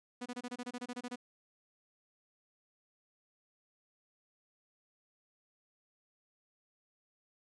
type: tone bursts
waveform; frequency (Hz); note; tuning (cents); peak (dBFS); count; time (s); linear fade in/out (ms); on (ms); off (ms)
sawtooth; 245.9; B3; -7; -35; 13; 0.21-1.159; 10; 49; 26
effects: resampled to 22050 Hz